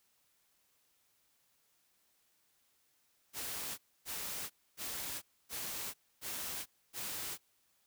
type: noise bursts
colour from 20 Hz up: white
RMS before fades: -41 dBFS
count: 6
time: 3.33-7.38 s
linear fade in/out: 50 ms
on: 450 ms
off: 270 ms
effects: white hiss -74 dBFS RMS until 7.86 s